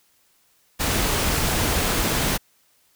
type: noise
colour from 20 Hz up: pink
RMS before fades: -22 dBFS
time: 0.79-2.38 s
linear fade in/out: 20 ms
effects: white hiss -62 dBFS RMS until 2.95 s